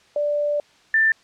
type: tone pair in turn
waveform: sine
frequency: 587.3 / 1778.3 Hz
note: D5 / A6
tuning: 0 / +18 cents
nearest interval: octave + perfect fifth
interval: 1918 cents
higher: second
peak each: -19 / -14 dBFS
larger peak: second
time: 0.16-0.6 / 0.94-1.12 s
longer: first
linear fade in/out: 2 ms
effects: white hiss -55 dBFS RMS until 1.23 s + low-pass 5000 Hz 12 dB/octave